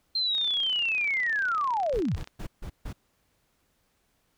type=linear sweep; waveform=sine; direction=down; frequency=4186 to 54.8 Hz; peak=-24 dBFS; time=0.15-2.16 s; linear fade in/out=5 ms
type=click train; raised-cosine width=0.2 ms; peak=-26 dBFS; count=62; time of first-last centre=0.35-2.274 s; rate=31.7 Hz
type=noise bursts; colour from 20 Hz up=brown; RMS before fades=-35 dBFS; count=5; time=1.93-2.93 s; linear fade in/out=10 ms; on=80 ms; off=150 ms
effects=pink hiss -71 dBFS RMS until 4.37 s